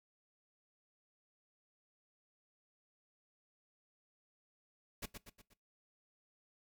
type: noise with echo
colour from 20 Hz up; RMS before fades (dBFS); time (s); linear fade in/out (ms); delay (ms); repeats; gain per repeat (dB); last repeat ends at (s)
pink; -42; 5.02-5.06; 10; 120; 4; -6; 5.54
effects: noise-tail reverb RT60 0.2 s tail -20 dB re dry